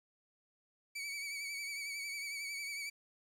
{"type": "tone with vibrato", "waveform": "sawtooth", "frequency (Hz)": 2274, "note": "C#7", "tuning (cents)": 44, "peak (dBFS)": -36, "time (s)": [0.95, 2.9], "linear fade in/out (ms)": 10, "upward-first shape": "sine", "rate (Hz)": 11, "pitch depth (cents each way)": 44, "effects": ["low-pass 11000 Hz 12 dB/octave", "11-bit"]}